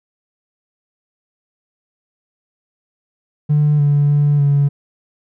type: tone with pitch steps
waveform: triangle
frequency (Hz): 148.7 / 144.5 / 145.6 / 142.2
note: D3 / D3 / D3 / C#3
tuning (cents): +22 / -28 / -15 / +45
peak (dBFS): -7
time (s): 3.49-4.69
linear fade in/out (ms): 20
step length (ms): 300
effects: tanh soft clip ceiling -7 dBFS